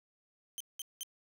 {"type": "tone bursts", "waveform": "15% pulse", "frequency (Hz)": 3114, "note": "G7", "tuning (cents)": -12, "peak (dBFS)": -31, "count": 3, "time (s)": [0.58, 1.032], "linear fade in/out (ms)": 0, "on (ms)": 24, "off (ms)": 190, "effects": ["10-bit"]}